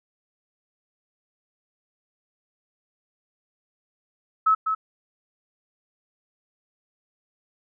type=tone with echo; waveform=sine; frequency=1294 Hz; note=E6; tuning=32 cents flat; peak=-15 dBFS; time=4.46-4.55 s; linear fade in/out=10 ms; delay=200 ms; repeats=1; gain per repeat=-6 dB; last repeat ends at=4.75 s; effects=none